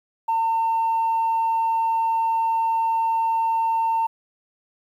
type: tone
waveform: sine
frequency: 905 Hz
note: A5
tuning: 48 cents sharp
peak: -17 dBFS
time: 0.28-4.07 s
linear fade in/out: 10 ms
effects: tanh soft clip ceiling -16 dBFS + 9-bit